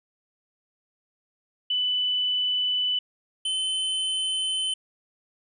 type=tone pair in turn; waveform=sine / square; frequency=2990 / 3056 Hz; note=F#7 / G7; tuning=+17 / -45 cents; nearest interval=unison; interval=38 cents; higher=second; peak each=-22 / -25 dBFS; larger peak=first; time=1.7-2.99 / 3.45-4.74 s; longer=neither; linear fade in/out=5 ms; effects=resampled to 24000 Hz